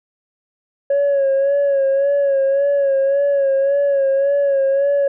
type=tone with vibrato; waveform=sine; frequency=554.4 Hz; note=C#5; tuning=in tune; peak=-11 dBFS; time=0.9-5.08 s; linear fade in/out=5 ms; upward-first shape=sine; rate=1.8 Hz; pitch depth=43 cents each way; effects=tanh soft clip ceiling -11 dBFS